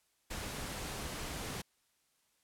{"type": "noise", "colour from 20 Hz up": "pink", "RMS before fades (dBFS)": -41, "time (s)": [0.3, 1.62], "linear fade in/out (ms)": 10, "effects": ["white hiss -75 dBFS RMS until 2.43 s", "low-pass 12000 Hz 12 dB/octave"]}